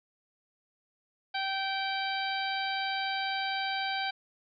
harmonic tone with a mistuned harmonic, 776 Hz, G5, 18 cents flat, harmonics 1 / 2 / 3 / 4 / 5 / 6, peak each -33 / -36 / -38 / -39 / -40 / -41 dBFS, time 1.34-4.11 s, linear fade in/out 10 ms, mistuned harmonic 4, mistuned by +17 cents, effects none

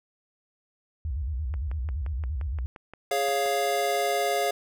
sine tone with vibrato, 69.3 Hz, C#2, in tune, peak -27 dBFS, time 1.05-2.66 s, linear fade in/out 0 ms, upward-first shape square, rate 8.8 Hz, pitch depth 210 cents each way
click train, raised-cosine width 0.5 ms, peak -28 dBFS, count 12, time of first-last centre 1.54-3.46 s, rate 5.73 Hz
square chord, Db major, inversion second, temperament equal, 415.3 / 554.4 / 698.5 Hz, Ab4 / Db5 / F5, 0 / 0 / 0 cents, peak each -30 / -30 / -27 dBFS, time 3.11-4.51 s, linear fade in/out 5 ms
effects none

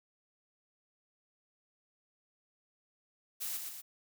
blue noise with echo, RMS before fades -38 dBFS, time 3.4-3.58 s, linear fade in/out 20 ms, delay 120 ms, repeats 2, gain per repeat -4 dB, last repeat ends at 3.82 s, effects none

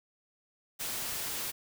white noise, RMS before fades -36 dBFS, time 0.79-1.52 s, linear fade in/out 20 ms, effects none

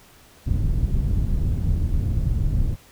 pink low-pass noise, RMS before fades -21 dBFS, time 0.46-2.76 s, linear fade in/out 20 ms, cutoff 120 Hz, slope 12 dB/octave, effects pink hiss -51 dBFS RMS until 2.91 s

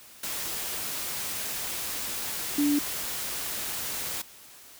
sine tone in noise, 290 Hz, D4, 22 cents flat, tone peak -21 dBFS, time 2.58-2.79 s, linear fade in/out 5 ms, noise white, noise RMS -33 dBFS, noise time 0.23-4.22 s, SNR +9 dB, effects white hiss -50 dBFS RMS until 4.79 s

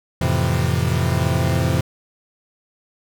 40% pulse chord, F major seventh, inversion none, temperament equal, 87.31 / 110 / 130.81 / 164.81 Hz, F2 / A2 / C3 / E3, 0 / 0 / 0 / 0 cents, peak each -21 / -23 / -20 / -23 dBFS, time 0.21-1.81 s, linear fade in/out 5 ms, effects none

